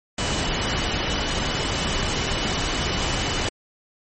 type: tone in noise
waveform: sine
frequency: 2968 Hz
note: F#7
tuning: 5 cents sharp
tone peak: -33 dBFS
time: 0.18-3.49 s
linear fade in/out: 5 ms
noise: pink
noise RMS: -24 dBFS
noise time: 0.18-3.49 s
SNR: -12 dB
effects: MP3 32 kbps